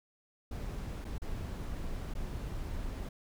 brown noise with dropouts, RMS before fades -38 dBFS, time 0.51-3.09 s, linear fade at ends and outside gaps 5 ms, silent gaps 1.045-1.05 / 1.182-1.218 / 2.139-2.15 s, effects none

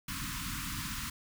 pink band-stop noise, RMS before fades -38 dBFS, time 0.08-1.1 s, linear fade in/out 5 ms, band 300 to 970 Hz, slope 96 dB/octave, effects none

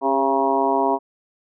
harmonic tone with a mistuned harmonic, 136.3 Hz, C#3, 29 cents flat, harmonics 2 / 3 / 4 / 5 / 6 / 7 / 8, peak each -25 / -23 / -30 / -22 / -27 / -21 / -31 dBFS, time 0.01-0.99 s, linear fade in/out 50 ms, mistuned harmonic 3, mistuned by -35 cents, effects none

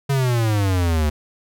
square exponential sweep, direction down, 141.1 to 73.42 Hz, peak -17 dBFS, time 0.09-1.1 s, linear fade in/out 10 ms, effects none

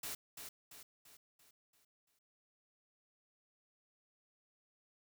white noise with echo, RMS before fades -43 dBFS, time 0.03-0.15 s, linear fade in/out 5 ms, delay 340 ms, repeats 6, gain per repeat -6 dB, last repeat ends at 2.19 s, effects none

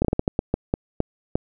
slowing click train, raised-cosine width 2 ms, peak -6 dBFS, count 11, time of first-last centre 0.02-1.355 s, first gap 27 ms, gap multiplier 1.33, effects none

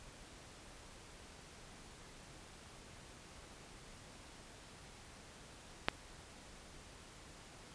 click, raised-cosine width 0.3 ms, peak -13 dBFS, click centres 5.885 s, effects pink hiss -56 dBFS RMS until 7.74 s + resampled to 22050 Hz

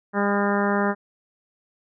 harmonic tone with a mistuned harmonic, 201.9 Hz, G#3, 49 cents flat, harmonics 1 / 2 / 3 / 4 / 5 / 6 / 7 / 8 / 9, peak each -23 / -26 / -28 / -29 / -30 / -31 / -31 / -32 / -33 dBFS, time 0.13-0.95 s, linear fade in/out 50 ms, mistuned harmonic 6, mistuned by +20 cents, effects none

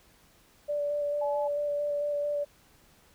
sine tone with vibrato, 583 Hz, D5, 13 cents flat, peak -27 dBFS, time 0.68-2.45 s, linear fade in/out 20 ms, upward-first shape square, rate 4.5 Hz, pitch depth 10 cents each way
sine tone, 854 Hz, G#5, 48 cents sharp, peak -32 dBFS, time 1.21-1.48 s, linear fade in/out 10 ms
effects pink hiss -61 dBFS RMS until 3.14 s

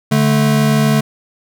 square tone pair together, 145.7 / 218.3 Hz, D3 / A3, -13 / -13 cents, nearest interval perfect fifth, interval 700 cents, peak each -14 dBFS, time 0.11-1.01 s, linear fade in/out 10 ms, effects none

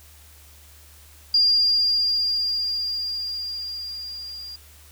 sine tone with level ramp, 4805 Hz, D8, 39 cents sharp, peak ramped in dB -14 to -34 dBFS, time 1.34-4.56 s, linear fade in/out 5 ms, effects added 74 Hz sine -49 dBFS peak until 4.91 s + white hiss -51 dBFS RMS until 4.91 s

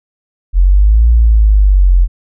sine linear two-way sweep, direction up then down, 42.55 to 58.3 to 42.55 Hz, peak -4 dBFS, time 0.53-2.08 s, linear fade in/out 50 ms, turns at 1.1 s, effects none

